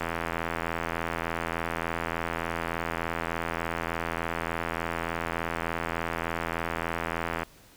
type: click train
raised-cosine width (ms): 0.5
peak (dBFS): -14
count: 620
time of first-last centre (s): 0.01-7.432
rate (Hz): 83.4
effects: pink hiss -55 dBFS RMS until 7.76 s